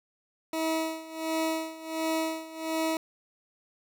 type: tone with tremolo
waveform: 20% pulse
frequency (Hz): 321.2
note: E4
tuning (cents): -45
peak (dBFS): -21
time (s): 0.53-2.97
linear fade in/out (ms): 2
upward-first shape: sine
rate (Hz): 1.4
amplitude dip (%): 85
effects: none